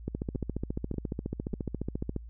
two click trains, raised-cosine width 3 ms, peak -23 / -19 dBFS, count 3 / 31, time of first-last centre 0.35-1.533 / 0.08-2.163 s, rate 1.69 / 14.4 Hz, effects added 57 Hz sine -42 dBFS peak until 2.29 s

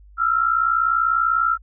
sine tone pair together, 1317.9 / 1378 Hz, E6 / F6, -1 / -24 cents, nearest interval minor second, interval 77 cents, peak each -19 dBFS, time 0.17-1.58 s, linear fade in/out 50 ms, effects added 50 Hz sine -44 dBFS peak until 1.62 s

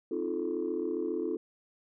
sine chord, F dominant seventh, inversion second, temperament just, 261.9 / 314.3 / 349.2 / 436.5 Hz, C4 / Eb4 / F4 / A4, +2 / +18 / 0 / -14 cents, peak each -38 / -35 / -33 / -34 dBFS, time 0.11-1.37 s, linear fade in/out 5 ms, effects tanh soft clip ceiling -22 dBFS

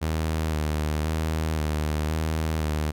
sawtooth tone with vibrato, 77.78 Hz, D#2, in tune, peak -20 dBFS, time 0.01-2.92 s, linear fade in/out 20 ms, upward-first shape square, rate 0.96 Hz, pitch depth 31 cents each way, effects none

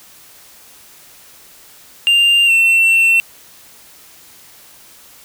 triangle tone with pitch glide, 2794 to 2699 Hz, F7 to E7, 0 to +40 cents, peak -7 dBFS, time 2.07-3.2 s, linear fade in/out 0 ms, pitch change -60 cents, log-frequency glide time 2.46-2.51 s, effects white hiss -43 dBFS RMS until 5.24 s

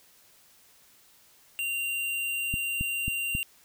square tone, 2773 Hz, F7, 13 cents flat, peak -29 dBFS, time 1.59-3.43 s, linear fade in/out 0 ms
click train, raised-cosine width 5 ms, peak -19 dBFS, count 4, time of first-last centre 2.54-3.351 s, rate 3.7 Hz
effects white hiss -59 dBFS RMS until 3.64 s

